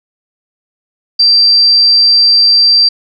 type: tone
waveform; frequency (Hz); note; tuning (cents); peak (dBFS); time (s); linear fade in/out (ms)
sine; 4699; D8; 0; -4; 1.19-2.89; 10
effects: none